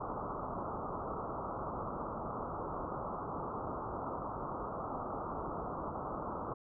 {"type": "low-pass noise", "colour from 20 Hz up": "white", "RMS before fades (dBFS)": -40, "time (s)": [0, 6.54], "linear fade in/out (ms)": 10, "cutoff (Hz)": 1300, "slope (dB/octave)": 96, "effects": []}